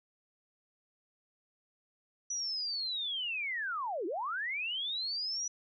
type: linear two-way sweep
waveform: sine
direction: down then up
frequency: 5930 to 311.1 to 5930 Hz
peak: -33 dBFS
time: 2.3-5.48 s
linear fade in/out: 5 ms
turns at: 4.06 s
effects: none